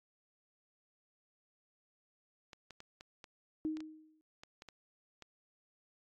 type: clicks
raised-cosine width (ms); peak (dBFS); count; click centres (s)
0.2; -33; 11; 2.532 / 2.707 / 2.804 / 3.009 / 3.242 / 3.77 / 3.805 / 4.435 / 4.621 / 4.687 / 5.223
type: tone with exponential decay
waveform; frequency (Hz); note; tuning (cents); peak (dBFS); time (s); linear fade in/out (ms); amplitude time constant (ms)
sine; 312.3; D#4; +7; -31; 3.65-4.21; 0; 120
effects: AAC 64 kbps